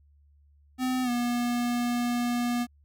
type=tone with pitch glide; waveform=square; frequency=255.5 to 241.3 Hz; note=C4 to B3; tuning=-41 to -40 cents; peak=-26 dBFS; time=0.78-2.67 s; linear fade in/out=50 ms; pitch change=-99 cents; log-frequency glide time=1.03-1.1 s; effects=added 72 Hz sine -57 dBFS peak until 2.84 s